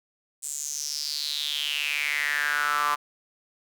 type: tone with high-pass filter sweep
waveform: sawtooth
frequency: 146.83 Hz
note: D3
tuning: in tune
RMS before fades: -28 dBFS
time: 0.42-2.96 s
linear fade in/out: 20 ms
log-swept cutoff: 8000 to 1100 Hz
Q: 6.5
effects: none